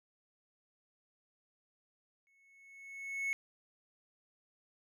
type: tone with exponential growth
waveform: triangle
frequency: 2200 Hz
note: C#7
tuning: 14 cents flat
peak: -29 dBFS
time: 2.27-3.33 s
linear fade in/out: 0 ms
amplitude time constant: 230 ms
effects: none